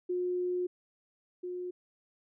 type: tone pair in turn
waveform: sine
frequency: 359.6 / 359.6 Hz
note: F#4 / F#4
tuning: -49 / -49 cents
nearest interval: unison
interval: 0 cents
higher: neither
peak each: -29 / -35 dBFS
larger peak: first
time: 0.09-0.67 / 1.43-1.71 s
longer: first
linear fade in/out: 10 ms
effects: none